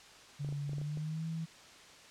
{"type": "tone with pitch glide", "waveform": "sine", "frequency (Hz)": [143.2, 162.6], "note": ["D3", "E3"], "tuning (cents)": [-43, -23], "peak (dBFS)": -35, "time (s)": [0.39, 1.46], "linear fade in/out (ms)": 20, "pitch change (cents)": 220, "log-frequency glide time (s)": [0.73, 1.26]}
{"type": "clicks", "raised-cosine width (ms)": 2, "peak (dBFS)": -35, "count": 8, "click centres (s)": [0.447, 0.489, 0.525, 0.694, 0.733, 0.783, 0.815, 0.973]}
{"effects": ["white hiss -55 dBFS RMS until 2.1 s", "low-pass 6000 Hz 12 dB/octave"]}